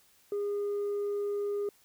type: tone with tanh clipping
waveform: sine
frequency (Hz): 408.1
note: G#4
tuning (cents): -30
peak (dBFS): -30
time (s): 0.32-1.69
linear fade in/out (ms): 2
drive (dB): 1
effects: white hiss -64 dBFS RMS until 1.84 s